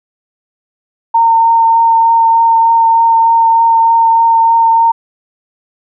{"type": "tone with vibrato", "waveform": "sine", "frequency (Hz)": 914, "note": "A#5", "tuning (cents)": -34, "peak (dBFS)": -5, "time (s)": [1.14, 4.92], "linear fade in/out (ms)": 10, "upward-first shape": "triangle", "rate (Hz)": 3.3, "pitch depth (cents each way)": 12, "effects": []}